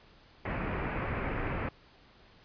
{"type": "low-pass noise", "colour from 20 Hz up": "pink", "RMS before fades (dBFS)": -34, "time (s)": [0.45, 1.69], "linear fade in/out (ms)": 5, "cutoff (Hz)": 2500, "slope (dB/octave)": 48, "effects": ["pink hiss -59 dBFS RMS until 2.44 s", "resampled to 11025 Hz"]}